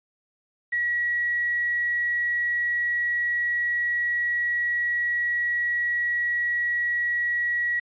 sine tone with quantisation, 1920 Hz, B6, 49 cents flat, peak -22 dBFS, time 0.72-7.8 s, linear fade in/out 10 ms, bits 7, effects resampled to 8000 Hz

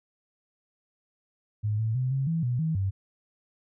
sine tone with pitch steps, 105.9 / 111.1 / 128.1 / 134.9 / 164.3 / 123 / 160 / 96.9 Hz, G#2 / A2 / C3 / C#3 / E3 / B2 / D#3 / G2, +34 / +17 / -36 / -47 / -5 / -7 / +49 / -20 cents, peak -24 dBFS, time 1.63-2.91 s, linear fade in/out 20 ms, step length 160 ms, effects none

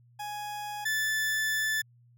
40% pulse tone pair in turn, 833 / 1749.8 Hz, G#5 / A6, +5 / -10 cents, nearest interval octave + minor second, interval 1285 cents, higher second, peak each -34 / -26 dBFS, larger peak second, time 0.19-0.85 / 0.85-1.82 s, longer second, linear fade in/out 10 ms, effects added 120 Hz sine -57 dBFS peak until 2.17 s

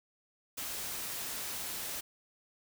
white noise, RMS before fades -39 dBFS, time 0.57-2.01 s, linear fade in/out 10 ms, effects none

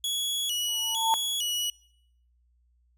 sawtooth tone with vibrato, 3136 Hz, G7, in tune, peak -24 dBFS, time 0.04-1.7 s, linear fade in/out 2 ms, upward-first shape square, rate 1.1 Hz, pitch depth 120 cents each way
sine tone with exponential growth, 895 Hz, A5, 29 cents sharp, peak -18 dBFS, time 0.68-1.14 s, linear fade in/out 0 ms, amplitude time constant 100 ms
effects noise-tail reverb RT60 0.8 s tail -26 dB re dry + added 60 Hz sine -63 dBFS peak until 2.97 s

